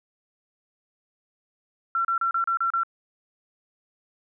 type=tone bursts; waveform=sine; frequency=1357 Hz; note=E6; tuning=50 cents sharp; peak=-21 dBFS; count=7; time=1.95-2.834 s; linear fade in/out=2 ms; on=98 ms; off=33 ms; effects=none